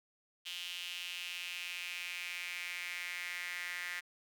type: tone with high-pass filter sweep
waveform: sawtooth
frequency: 177 Hz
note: F3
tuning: 23 cents sharp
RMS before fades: -42 dBFS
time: 0.45-4.01 s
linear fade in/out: 20 ms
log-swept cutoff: 3000 to 1900 Hz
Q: 4.5
effects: none